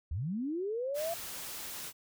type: linear sweep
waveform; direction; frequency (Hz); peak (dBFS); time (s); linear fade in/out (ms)
sine; up; 64.4 to 690; -32; 0.11-1.14; 5
type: noise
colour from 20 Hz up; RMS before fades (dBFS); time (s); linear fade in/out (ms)
white; -42; 0.94-1.93; 50
effects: none